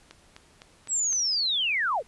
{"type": "click train", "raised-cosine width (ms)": 0.2, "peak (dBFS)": -26, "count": 5, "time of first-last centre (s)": [0.11, 1.128], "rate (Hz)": 3.93}
{"type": "linear sweep", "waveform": "sine", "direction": "down", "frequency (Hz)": [7902, 389], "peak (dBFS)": -23, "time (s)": [0.88, 2.03], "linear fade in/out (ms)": 50}
{"effects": ["pink hiss -58 dBFS RMS until 2.07 s", "resampled to 24000 Hz"]}